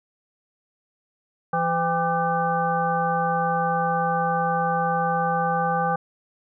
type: harmonic tone with a mistuned harmonic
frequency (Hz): 169.1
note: E3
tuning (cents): +44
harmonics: 1 / 3 / 5 / 7 / 9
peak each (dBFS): -28 / -28 / -23 / -27 / -31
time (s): 1.53-5.96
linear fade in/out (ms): 5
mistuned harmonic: 5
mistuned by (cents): -95
effects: none

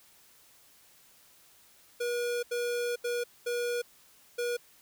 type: tone bursts at uneven times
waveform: square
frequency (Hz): 481.1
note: B4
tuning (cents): -45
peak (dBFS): -30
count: 5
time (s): 2-2.43 / 2.51-2.96 / 3.04-3.24 / 3.46-3.82 / 4.38-4.57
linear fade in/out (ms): 10
effects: white hiss -60 dBFS RMS until 4.81 s

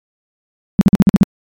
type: tone bursts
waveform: sine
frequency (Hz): 196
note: G3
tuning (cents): 0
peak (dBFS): -3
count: 7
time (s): 0.79-1.232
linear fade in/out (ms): 0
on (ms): 22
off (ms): 48
effects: MP3 96 kbps

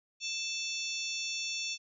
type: harmonic tone with a mistuned harmonic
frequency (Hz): 880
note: A5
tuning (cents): 0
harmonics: 3 / 4 / 5 / 6 / 7 / 8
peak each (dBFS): -38 / -41 / -42 / -40 / -42 / -46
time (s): 0.2-1.78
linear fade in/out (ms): 50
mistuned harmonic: 6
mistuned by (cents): +83
effects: none

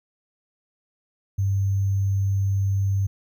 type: tone with sample-and-hold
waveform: sine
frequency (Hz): 98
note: G2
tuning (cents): 0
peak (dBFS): -19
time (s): 1.38-3.07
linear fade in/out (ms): 10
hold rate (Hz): 6300
effects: none

